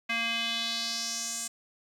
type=tone with band-pass filter sweep; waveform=square; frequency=230.8 Hz; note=A#3; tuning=17 cents flat; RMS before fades=-32 dBFS; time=0.09-1.48 s; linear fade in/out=10 ms; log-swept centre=2300 to 8000 Hz; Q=3; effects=10-bit